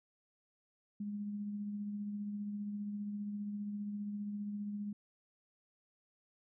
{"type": "tone with tremolo", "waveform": "sine", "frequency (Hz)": 205.8, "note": "G#3", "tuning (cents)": -16, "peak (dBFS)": -36, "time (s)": [1, 4.93], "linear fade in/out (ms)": 5, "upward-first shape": "triangle", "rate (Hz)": 15, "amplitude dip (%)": 35, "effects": []}